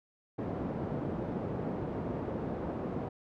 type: band-pass noise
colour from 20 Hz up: pink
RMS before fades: -36 dBFS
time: 0.38-3.09 s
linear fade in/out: 10 ms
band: 120 to 590 Hz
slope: 12 dB/octave
effects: none